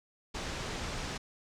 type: low-pass noise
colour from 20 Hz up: pink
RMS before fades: -38 dBFS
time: 0.34-1.18 s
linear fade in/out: 10 ms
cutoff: 7100 Hz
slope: 24 dB/octave
effects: none